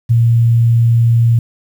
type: tone with ADSR envelope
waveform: sine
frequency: 116.54 Hz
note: A#2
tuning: in tune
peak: -5 dBFS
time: 0.09-1.39 s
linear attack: 24 ms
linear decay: 10 ms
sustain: -2 dB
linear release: 3 ms
effects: 7-bit